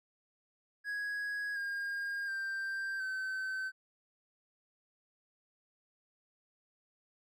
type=tone with pitch steps; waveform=triangle; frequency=1661.2 / 1617.6 / 1575.2 / 1533.9 Hz; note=G#6 / G#6 / G6 / G6; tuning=0 / -46 / +8 / -38 cents; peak=-33 dBFS; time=0.84-3.72 s; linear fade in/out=50 ms; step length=720 ms; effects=none